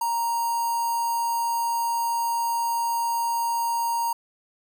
square tone with notch filter, 932.3 Hz, A#5, in tune, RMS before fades -25 dBFS, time 0.01-4.13 s, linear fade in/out 5 ms, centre 3100 Hz, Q 0.83, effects none

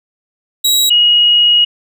sawtooth / sine tone pair in turn, 3859 / 2891 Hz, B7 / F#7, -41 / -41 cents, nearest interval perfect fourth, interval 500 cents, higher first, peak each -6 dBFS, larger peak neither, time 0.64-0.9 / 0.9-1.65 s, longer second, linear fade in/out 10 ms, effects none

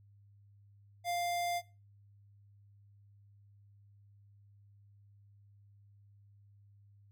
square tone, 698.5 Hz, F5, in tune, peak -33 dBFS, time 1.04-1.62 s, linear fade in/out 50 ms, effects noise-tail reverb RT60 0.3 s tail -19 dB re dry + added 101 Hz sine -59 dBFS peak until 7.11 s

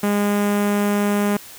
sawtooth tone with notch filter, 204.7 Hz, G#3, 25 cents flat, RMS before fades -19 dBFS, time 0.03-1.37 s, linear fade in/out 5 ms, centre 4400 Hz, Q 0.89, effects white hiss -40 dBFS RMS until 1.58 s

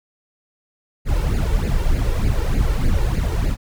brown noise with flanger, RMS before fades -18 dBFS, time 1.05-3.57 s, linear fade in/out 50 ms, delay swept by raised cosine 0.43 to 2.23 ms, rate 3.3 Hz, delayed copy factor +0.75, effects none

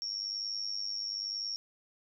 sine tone with amplitude modulation, 5510 Hz, F8, 24 cents flat, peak -30 dBFS, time 0.02-1.56 s, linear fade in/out 0 ms, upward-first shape sine, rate 101 Hz, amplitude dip 85%, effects none

